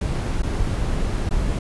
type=noise with dropouts; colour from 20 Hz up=brown; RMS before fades=-22 dBFS; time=0.01-1.59 s; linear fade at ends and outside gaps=5 ms; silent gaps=0.422-0.431 / 1.292-1.308 s; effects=resampled to 24000 Hz